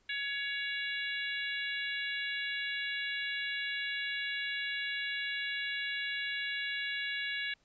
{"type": "harmonic tone with a mistuned harmonic", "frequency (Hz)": 560, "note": "C#5", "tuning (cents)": 18, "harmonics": [3, 4, 5, 6, 7], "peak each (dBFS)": [-37, -39, -41, -43, -44], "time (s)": [0.09, 7.54], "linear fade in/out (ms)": 5, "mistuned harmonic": 6, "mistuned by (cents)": 24, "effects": ["pink hiss -71 dBFS RMS until 7.64 s", "resampled to 16000 Hz"]}